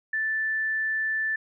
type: tone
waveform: sine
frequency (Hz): 1760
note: A6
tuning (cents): 0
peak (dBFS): -24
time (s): 0.13-1.36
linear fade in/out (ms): 5
effects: none